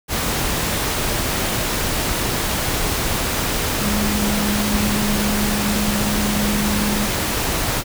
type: tone in noise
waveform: sine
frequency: 207.7 Hz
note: G#3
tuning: in tune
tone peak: -20 dBFS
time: 3.8-7.11 s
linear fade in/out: 50 ms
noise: pink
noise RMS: -21 dBFS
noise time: 0.08-7.84 s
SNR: -2 dB
effects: none

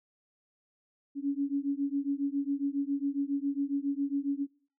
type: beating tone pair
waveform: sine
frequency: 277.2 / 284.5 Hz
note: C#4 / C#4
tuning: 0 / +45 cents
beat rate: 7.3 Hz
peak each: -31 / -31 dBFS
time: 1.15-4.47 s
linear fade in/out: 50 ms
effects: noise-tail reverb RT60 0.4 s tail -19 dB re dry

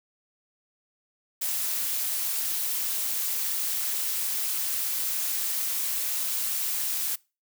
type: noise with amplitude modulation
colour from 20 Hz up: blue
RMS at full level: -26 dBFS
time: 1.41-7.16 s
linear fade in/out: 10 ms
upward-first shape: sine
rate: 231 Hz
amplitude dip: 55%
effects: noise-tail reverb RT60 0.3 s tail -24 dB re dry

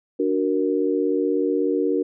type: chord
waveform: sine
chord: D augmented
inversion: none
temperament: equal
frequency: 293.7 / 370 / 466.2 Hz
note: D4 / F#4 / A#4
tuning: 0 / 0 / 0 cents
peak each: -23 dBFS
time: 0.19-2.03 s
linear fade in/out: 10 ms
effects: none

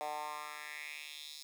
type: tone with high-pass filter sweep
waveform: 10% pulse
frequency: 150 Hz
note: D3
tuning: 37 cents sharp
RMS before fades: -44 dBFS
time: 0.01-1.43 s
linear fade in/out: 0 ms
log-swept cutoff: 680 to 4700 Hz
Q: 3.2
effects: none

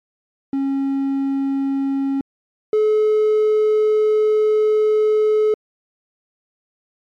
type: tone pair in turn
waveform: triangle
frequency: 273.3 / 428.8 Hz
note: C#4 / A4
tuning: -24 / -45 cents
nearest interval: minor sixth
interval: 779 cents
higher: second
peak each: -15 / -10 dBFS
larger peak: second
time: 0.53-2.21 / 2.73-5.54 s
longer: second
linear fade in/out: 2 ms
effects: tanh soft clip ceiling -7 dBFS + MP3 64 kbps

